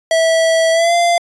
square tone with pitch glide, 653 to 690.2 Hz, E5 to F5, -17 to -21 cents, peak -11 dBFS, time 0.11-1.18 s, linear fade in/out 2 ms, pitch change +96 cents, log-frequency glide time 0.72-0.94 s, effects resampled to 22050 Hz

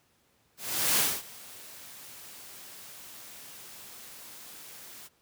white noise with ADSR envelope, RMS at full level -24 dBFS, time 0.57-5.09 s, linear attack 400 ms, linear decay 250 ms, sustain -23 dB, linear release 33 ms, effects pink hiss -68 dBFS RMS until 5.21 s + high-pass 80 Hz 12 dB/octave

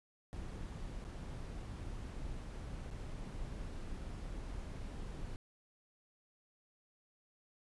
brown noise with dropouts, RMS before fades -44 dBFS, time 0.33-5.36 s, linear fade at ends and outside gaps 0 ms, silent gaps 1.042-1.05 / 2.904-2.911 s, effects resampled to 24000 Hz

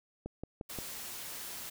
click train, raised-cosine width 2 ms, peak -26 dBFS, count 4, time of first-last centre 0.26-0.787 s, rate 5.69 Hz
white noise, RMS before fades -43 dBFS, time 0.69-1.7 s, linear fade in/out 10 ms
effects none

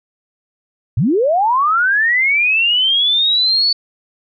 sine linear sweep, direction up, 88.9 to 4500 Hz, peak -11 dBFS, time 0.97-3.73 s, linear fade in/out 5 ms, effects none

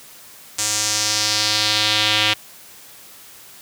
square tone with band-pass filter sweep, 106.7 Hz, G#2, 47 cents sharp, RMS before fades -19 dBFS, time 0.58-2.34 s, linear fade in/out 10 ms, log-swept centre 7200 to 3100 Hz, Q 2.3, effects white hiss -43 dBFS RMS until 3.61 s + high-pass 60 Hz 12 dB/octave

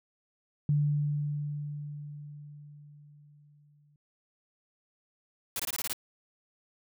sine tone with exponential decay, 146.83 Hz, D3, in tune, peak -22 dBFS, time 0.69-3.96 s, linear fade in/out 2 ms, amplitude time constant 710 ms
white noise bursts, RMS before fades -33 dBFS, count 7, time 5.56-5.931 s, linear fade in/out 2 ms, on 35 ms, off 21 ms
effects none

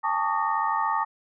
sine tone cluster, 810 / 888 / 1130 / 1223 / 1844 Hz, G#5 / A5 / C#6 / D#6 / A#6, -43 / +16 / +33 / -30 / -19 cents, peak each -32 / -26 / -28 / -29 / -35 dBFS, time 0.03-1.05 s, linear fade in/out 20 ms, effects none

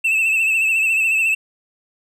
triangle tone with vibrato, 2637 Hz, E7, in tune, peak -13 dBFS, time 0.04-1.35 s, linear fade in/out 10 ms, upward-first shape triangle, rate 14 Hz, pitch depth 62 cents each way, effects none

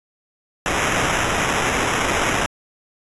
white noise with sample-and-hold, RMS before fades -20 dBFS, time 0.66-2.46 s, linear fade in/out 0 ms, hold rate 4410 Hz, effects resampled to 24000 Hz

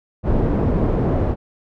pink low-pass noise, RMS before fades -18 dBFS, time 0.23-1.36 s, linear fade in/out 50 ms, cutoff 540 Hz, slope 12 dB/octave, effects none

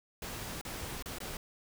pink noise with dropouts, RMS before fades -41 dBFS, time 0.22-1.37 s, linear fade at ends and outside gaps 2 ms, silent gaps 0.613-0.65 / 1.025-1.058 / 1.185-1.203 s, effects none

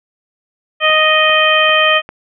harmonic tone, 622.3 Hz, D#5, in tune, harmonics 1 / 2 / 3 / 4 / 5, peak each -15 / -15 / -15 / -15 / -15 dBFS, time 0.8-2.02 s, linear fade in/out 50 ms
click train, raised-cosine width 0.5 ms, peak -15 dBFS, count 4, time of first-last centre 0.9-2.09 s, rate 2.52 Hz
effects none

